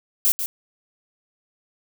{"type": "noise with echo", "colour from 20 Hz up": "violet", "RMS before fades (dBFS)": -18, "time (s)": [0.25, 0.32], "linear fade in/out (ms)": 0, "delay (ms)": 140, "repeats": 1, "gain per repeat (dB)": -8, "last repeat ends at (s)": 0.46, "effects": []}